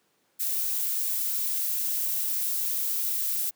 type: noise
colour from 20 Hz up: violet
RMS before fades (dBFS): -28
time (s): 0.39-3.51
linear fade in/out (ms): 20
effects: pink hiss -69 dBFS RMS until 3.55 s + high-pass 200 Hz 12 dB/octave